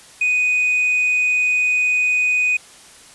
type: tone with tanh clipping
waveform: triangle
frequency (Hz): 2489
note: D#7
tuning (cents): 0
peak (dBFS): -15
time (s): 0.21-2.57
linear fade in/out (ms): 5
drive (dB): 6
effects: white hiss -44 dBFS RMS until 3.14 s + resampled to 24000 Hz